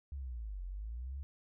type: linear two-way sweep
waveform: sine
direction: down then up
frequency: 71.8 to 43.65 to 71.8 Hz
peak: -39 dBFS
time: 0.12-1.23 s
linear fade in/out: 0 ms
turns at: 0.64 s
effects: none